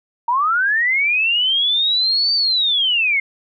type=linear two-way sweep; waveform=sine; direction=up then down; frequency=916 to 4631 to 2108 Hz; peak=-14 dBFS; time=0.28-3.2 s; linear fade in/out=5 ms; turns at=2.34 s; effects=none